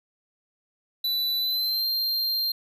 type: tone with pitch glide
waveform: square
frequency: 3976 to 4181 Hz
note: B7 to C8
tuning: +11 to -2 cents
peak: -24 dBFS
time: 1.04-2.52 s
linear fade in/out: 5 ms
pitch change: +87 cents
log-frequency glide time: 1.38-1.86 s
effects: none